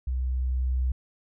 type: tone with level ramp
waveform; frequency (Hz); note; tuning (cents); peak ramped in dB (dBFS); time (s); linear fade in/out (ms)
sine; 63.6; C2; -48; -25 to -22; 0.07-0.92; 5
effects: none